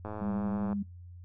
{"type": "click train", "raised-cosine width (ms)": 1, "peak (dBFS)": -25, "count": 73, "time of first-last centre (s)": [0.05, 0.729], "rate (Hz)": 106}
{"type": "tone with vibrato", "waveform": "sine", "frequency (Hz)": 200.4, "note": "G3", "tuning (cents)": 38, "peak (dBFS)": -30, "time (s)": [0.21, 0.83], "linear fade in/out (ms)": 10, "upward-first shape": "triangle", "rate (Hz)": 6, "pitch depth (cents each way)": 26}
{"effects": ["noise-tail reverb RT60 0.2 s tail -23 dB re dry", "added 88 Hz sine -45 dBFS peak until 1.24 s"]}